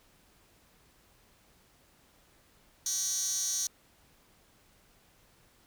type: tone with high-pass filter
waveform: 15% pulse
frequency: 383.6 Hz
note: G4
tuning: 37 cents flat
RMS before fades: -32 dBFS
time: 2.86-3.67 s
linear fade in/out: 2 ms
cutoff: 5700 Hz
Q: 5.4
effects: pink hiss -64 dBFS RMS until 5.66 s